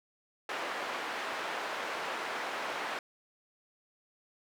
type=band-pass noise; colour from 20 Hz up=white; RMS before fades=-37 dBFS; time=0.49-2.99 s; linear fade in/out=2 ms; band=430 to 1700 Hz; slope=12 dB/octave; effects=none